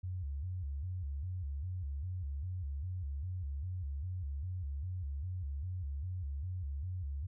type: tone with vibrato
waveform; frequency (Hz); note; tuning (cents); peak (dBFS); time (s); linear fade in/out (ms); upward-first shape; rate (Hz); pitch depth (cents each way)
sine; 80.1; E2; -49; -36; 0.03-7.27; 10; square; 2.5; 230
effects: none